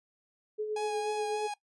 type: tone with tremolo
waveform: sine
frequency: 427.2 Hz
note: G#4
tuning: 49 cents sharp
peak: -29 dBFS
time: 0.58-1.48 s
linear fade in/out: 20 ms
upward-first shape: sine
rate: 8.3 Hz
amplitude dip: 45%
type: tone with vibrato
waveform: 45% pulse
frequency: 830 Hz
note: G#5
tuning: 1 cent flat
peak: -34 dBFS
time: 0.76-1.54 s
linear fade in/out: 5 ms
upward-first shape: sine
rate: 3.4 Hz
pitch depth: 19 cents each way
effects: noise-tail reverb RT60 0.1 s tail -19 dB re dry + resampled to 24000 Hz